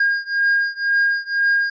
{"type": "beating tone pair", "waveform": "triangle", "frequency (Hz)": [1619, 1621], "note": ["G#6", "G#6"], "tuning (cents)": [-45, -42], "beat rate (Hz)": 2, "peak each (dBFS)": [-17, -18], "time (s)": [0, 1.7], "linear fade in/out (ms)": 5, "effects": ["resampled to 16000 Hz"]}